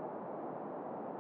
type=band-pass noise; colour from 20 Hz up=white; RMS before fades=-43 dBFS; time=0-1.19 s; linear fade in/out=0 ms; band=180 to 830 Hz; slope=24 dB/octave; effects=none